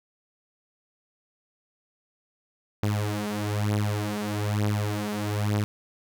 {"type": "beating tone pair", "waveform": "sawtooth", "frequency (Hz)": [103.83, 104.93], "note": ["G#2", "G#2"], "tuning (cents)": [0, 18], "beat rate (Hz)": 1.1, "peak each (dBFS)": -24, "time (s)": [2.83, 5.64], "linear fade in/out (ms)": 0, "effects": []}